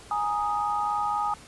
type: chord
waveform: sine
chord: Ab suspended second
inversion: none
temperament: just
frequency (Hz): 830.6 / 934.4 / 1245.9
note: Ab5 / Bb5 / Eb6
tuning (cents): 0 / +4 / +2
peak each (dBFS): -27 / -33 / -28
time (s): 0.11-1.34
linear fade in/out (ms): 2
effects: pink hiss -48 dBFS RMS until 1.47 s + resampled to 24000 Hz